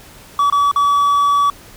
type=tone with dropouts; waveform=triangle; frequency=1143 Hz; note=D6; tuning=47 cents flat; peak=-9 dBFS; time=0.39-1.5 s; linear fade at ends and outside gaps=2 ms; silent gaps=0.5-0.524 / 0.714-0.76 s; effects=pink hiss -41 dBFS RMS until 1.76 s